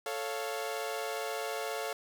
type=chord; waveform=sawtooth; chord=A augmented; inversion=none; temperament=equal; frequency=440 / 554.4 / 698.5 Hz; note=A4 / C#5 / E#5; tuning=0 / 0 / 0 cents; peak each=-34 / -35 / -35 dBFS; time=0.06-1.93 s; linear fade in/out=2 ms; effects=9-bit